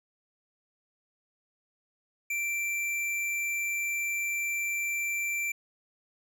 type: tone with tanh clipping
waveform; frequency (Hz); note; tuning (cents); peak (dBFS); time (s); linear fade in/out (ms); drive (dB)
sine; 2349; D7; 0; -30; 2.3-5.52; 5; 17
effects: none